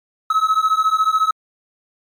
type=beating tone pair; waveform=triangle; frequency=1281 / 1295 Hz; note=E6 / E6; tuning=-50 / -31 cents; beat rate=14 Hz; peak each=-15 dBFS; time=0.3-1.31 s; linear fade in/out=5 ms; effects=MP3 96 kbps